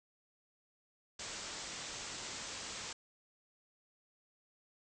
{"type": "low-pass noise", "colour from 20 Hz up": "white", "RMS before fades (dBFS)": -45, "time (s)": [1.19, 2.93], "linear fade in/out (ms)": 5, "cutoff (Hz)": 8000, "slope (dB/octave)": 96, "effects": []}